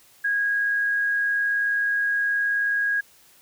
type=tone with amplitude modulation; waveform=sine; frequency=1643 Hz; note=G#6; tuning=19 cents flat; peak=-19 dBFS; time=0.24-3.01 s; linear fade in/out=10 ms; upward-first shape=sine; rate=119 Hz; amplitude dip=25%; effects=white hiss -55 dBFS RMS until 3.41 s